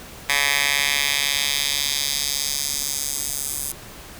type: tone with high-pass filter sweep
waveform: 10% pulse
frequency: 141.9 Hz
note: C#3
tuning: 41 cents sharp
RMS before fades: -23 dBFS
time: 0.29-3.72 s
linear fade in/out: 5 ms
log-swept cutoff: 1800 to 9000 Hz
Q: 1.3
effects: pink hiss -40 dBFS RMS until 4.19 s